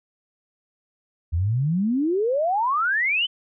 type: exponential sweep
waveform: sine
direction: up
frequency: 77.78 to 3116 Hz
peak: -19 dBFS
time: 1.32-3.27 s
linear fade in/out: 20 ms
effects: none